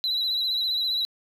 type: tone with vibrato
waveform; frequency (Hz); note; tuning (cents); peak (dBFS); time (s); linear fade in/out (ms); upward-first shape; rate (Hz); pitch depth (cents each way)
sine; 3960; B7; +4; -21; 0.04-1.05; 0; sine; 15; 50
effects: tanh soft clip ceiling -21 dBFS + 10-bit